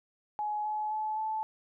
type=tone with pitch steps; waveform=sine; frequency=842 / 851.8 / 861.7 / 871.7 Hz; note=G#5 / G#5 / A5 / A5; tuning=+24 / +44 / -36 / -16 cents; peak=-30 dBFS; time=0.39-1.43 s; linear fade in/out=0 ms; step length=260 ms; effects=none